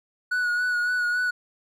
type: tone with vibrato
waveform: triangle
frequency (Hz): 1465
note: F#6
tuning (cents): -18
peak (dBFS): -20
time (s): 0.31-1.31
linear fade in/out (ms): 10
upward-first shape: sine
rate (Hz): 3.6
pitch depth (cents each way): 27
effects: none